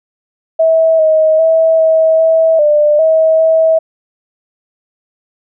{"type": "tone with pitch steps", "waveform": "sine", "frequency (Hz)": [648, 630, 648, 642, 648, 596, 640, 645], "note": ["E5", "D#5", "E5", "E5", "E5", "D5", "D#5", "E5"], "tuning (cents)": [-30, 21, -30, -46, -30, 25, 49, -38], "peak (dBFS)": -6, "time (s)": [0.59, 3.79], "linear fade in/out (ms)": 10, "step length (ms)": 400, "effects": []}